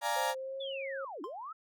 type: chord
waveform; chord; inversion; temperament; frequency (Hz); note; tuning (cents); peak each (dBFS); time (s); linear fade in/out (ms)
35% pulse; Bb dominant seventh; first; equal with one note detuned; 587.3 / 698.5 / 835.9 / 932.3; D5 / F5 / Ab5 / Bb5; 0 / 0 / +11 / 0; -36 / -36 / -34 / -32; 0.01-0.35; 50
type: tone with pitch glide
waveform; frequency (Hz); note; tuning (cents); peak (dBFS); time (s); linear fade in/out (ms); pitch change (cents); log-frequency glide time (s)
sine; 523.3 to 542.1; C5 to C#5; 0 to -39; -37; 0.16-1.05; 5; +61; 0.34-0.62
type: linear two-way sweep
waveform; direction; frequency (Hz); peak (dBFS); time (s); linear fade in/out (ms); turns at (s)
sine; down then up; 3537 to 266.4 to 1349; -40; 0.6-1.53; 10; 1.22
type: tone with exponential decay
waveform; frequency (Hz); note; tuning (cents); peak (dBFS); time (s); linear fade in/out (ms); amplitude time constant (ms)
triangle; 1046.5; C6; 0; -34; 1.24-1.36; 1; 26
effects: none